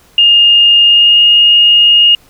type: tone with pitch glide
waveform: sine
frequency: 2831 to 2851 Hz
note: F7 to F7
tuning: +23 to +35 cents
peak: -3 dBFS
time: 0.18-2.15 s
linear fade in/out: 2 ms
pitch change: +12 cents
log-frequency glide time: 0.83-1.22 s
effects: pink hiss -46 dBFS RMS until 2.29 s